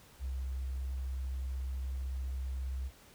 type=tone; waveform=sine; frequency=65.41 Hz; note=C2; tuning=in tune; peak=-34 dBFS; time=0.19-2.91 s; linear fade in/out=50 ms; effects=pink hiss -59 dBFS RMS until 3.14 s

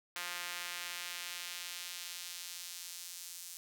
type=tone with high-pass filter sweep; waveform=sawtooth; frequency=175.9 Hz; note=F3; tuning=13 cents sharp; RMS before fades=-44 dBFS; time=0.16-3.57 s; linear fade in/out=0 ms; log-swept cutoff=1600 to 6600 Hz; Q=0.87; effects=none

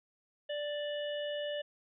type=harmonic tone; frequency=587.3 Hz; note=D5; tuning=in tune; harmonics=1 / 3 / 5 / 6; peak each=-35 / -45 / -43 / -51 dBFS; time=0.49-1.62 s; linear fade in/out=10 ms; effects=none

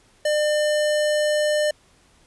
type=tone; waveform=square; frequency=600 Hz; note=D5; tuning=37 cents sharp; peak=-19 dBFS; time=0.25-1.71 s; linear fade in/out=5 ms; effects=pink hiss -57 dBFS RMS until 2.26 s + resampled to 24000 Hz

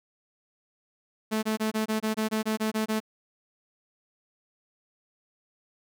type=tone bursts; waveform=sawtooth; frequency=217.9 Hz; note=A3; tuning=17 cents flat; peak=-21 dBFS; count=12; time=1.31-3.003 s; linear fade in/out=20 ms; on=120 ms; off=23 ms; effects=none

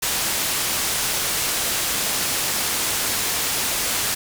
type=low-pass noise; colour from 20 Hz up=white; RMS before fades=-23 dBFS; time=0.02-4.15 s; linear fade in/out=10 ms; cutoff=12000 Hz; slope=12 dB/octave; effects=none

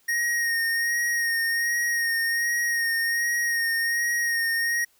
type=tone with vibrato; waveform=square; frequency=1864.7 Hz; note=A#6; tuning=in tune; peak=-23 dBFS; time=0.08-4.85 s; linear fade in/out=10 ms; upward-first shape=sine; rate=1.3 Hz; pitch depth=25 cents each way; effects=white hiss -63 dBFS RMS until 4.99 s

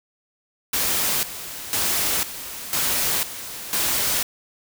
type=noise with tremolo; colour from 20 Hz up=white; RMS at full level=-22 dBFS; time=0.73-4.23 s; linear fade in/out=5 ms; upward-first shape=square; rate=1 Hz; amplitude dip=75%; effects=none

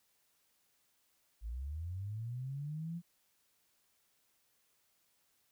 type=linear sweep; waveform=sine; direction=up; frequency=51 to 174.5 Hz; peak=-38 dBFS; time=1.41-3.02 s; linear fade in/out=50 ms; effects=white hiss -75 dBFS RMS until 5.51 s

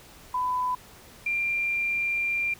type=tone pair in turn; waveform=sine; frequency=1001 / 2381 Hz; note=B5 / D7; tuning=+23 / +23 cents; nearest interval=octave + minor third; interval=1500 cents; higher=second; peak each=-24 dBFS; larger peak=neither; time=0.34-0.75 / 1.26-2.54 s; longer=second; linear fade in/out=5 ms; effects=pink hiss -50 dBFS RMS until 2.59 s

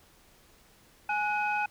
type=tone cluster; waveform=sine; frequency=835 / 1469 / 2525 Hz; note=G#5 / F#6 / D#7; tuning=+9 / -13 / +25 cents; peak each=-28 / -32 / -32 dBFS; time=1.09-1.66 s; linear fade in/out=5 ms; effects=tanh soft clip ceiling -19 dBFS + pink hiss -60 dBFS RMS until 1.7 s

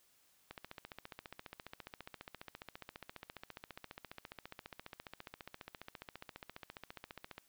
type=click train; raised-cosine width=0.3 ms; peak=-30 dBFS; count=102; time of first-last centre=0.51-7.381 s; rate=14.7 Hz; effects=white hiss -71 dBFS RMS until 7.48 s

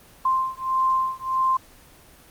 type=beating tone pair; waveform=sine; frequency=1046.5 / 1048.1 Hz; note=C6 / C6; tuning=0 / +3 cents; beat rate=1.6 Hz; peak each=-23 dBFS; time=0.25-1.57 s; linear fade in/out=5 ms; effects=pink hiss -50 dBFS RMS until 2.3 s + Opus 24 kbps

